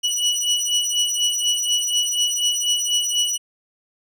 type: beating tone pair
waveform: 25% pulse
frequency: 2936 / 2940.1 Hz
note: F#7 / F#7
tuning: -14 / -12 cents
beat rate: 4.1 Hz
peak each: -18 dBFS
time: 0.03-3.38 s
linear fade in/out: 20 ms
effects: resampled to 32000 Hz